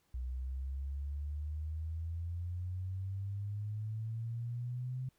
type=exponential sweep; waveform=sine; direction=up; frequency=61.74 to 130 Hz; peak=-36 dBFS; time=0.14-5.09 s; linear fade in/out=5 ms; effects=pink hiss -75 dBFS RMS until 5.18 s